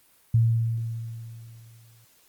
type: tone with exponential decay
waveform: sine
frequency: 114.6 Hz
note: A#2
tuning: 29 cents flat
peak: -15 dBFS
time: 0.34-2.05 s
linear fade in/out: 5 ms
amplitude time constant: 370 ms
effects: white hiss -60 dBFS RMS until 2.28 s + Opus 32 kbps